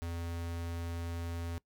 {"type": "tone", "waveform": "square", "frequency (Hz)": 84.7, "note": "E2", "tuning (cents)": 48, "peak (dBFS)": -37, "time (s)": [0.02, 1.58], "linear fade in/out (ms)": 0, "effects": ["noise-tail reverb RT60 0.1 s tail -22 dB re dry"]}